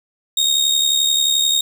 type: tone with amplitude modulation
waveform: 30% pulse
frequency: 3724 Hz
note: A#7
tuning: 2 cents flat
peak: -9 dBFS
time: 0.37-1.61 s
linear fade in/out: 5 ms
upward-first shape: sine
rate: 71.4 Hz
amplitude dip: 60%
effects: none